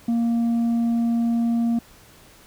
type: tone with tanh clipping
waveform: triangle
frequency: 233.1 Hz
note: A#3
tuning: in tune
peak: -19 dBFS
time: 0.08-1.79 s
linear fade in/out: 5 ms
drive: 8 dB
effects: pink hiss -50 dBFS RMS until 2.46 s